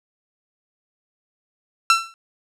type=tone with exponential decay; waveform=sawtooth; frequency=1344 Hz; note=E6; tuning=33 cents sharp; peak=-5 dBFS; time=1.9-2.14 s; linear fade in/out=1 ms; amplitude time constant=51 ms; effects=low-pass 8000 Hz 12 dB/octave